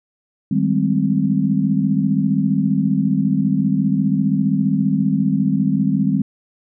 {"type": "chord", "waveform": "sine", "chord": "Ab major seventh", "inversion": "second", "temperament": "equal with one note detuned", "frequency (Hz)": [155.56, 196, 210.9, 261.6], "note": ["Eb3", "G3", "Ab3", "C4"], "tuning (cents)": [0, 0, 27, 0], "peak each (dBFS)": [-21, -18, -22, -20], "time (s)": [0.51, 6.22], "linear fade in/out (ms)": 5, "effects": []}